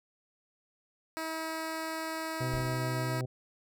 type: tone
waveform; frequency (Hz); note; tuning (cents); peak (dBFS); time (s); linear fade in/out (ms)
10% pulse; 321; E4; -46; -26; 1.17-3.21; 0
type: harmonic tone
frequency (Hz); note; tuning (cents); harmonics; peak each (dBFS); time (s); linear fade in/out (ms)
127; B2; +49; 1 / 2 / 3 / 4 / 5 / 6; -32 / -44 / -42 / -45 / -48 / -54; 2.4-3.26; 10
type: noise with exponential decay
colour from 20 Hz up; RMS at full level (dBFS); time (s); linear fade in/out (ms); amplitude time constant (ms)
brown; -39; 2.53-3.09; 0; 120
effects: none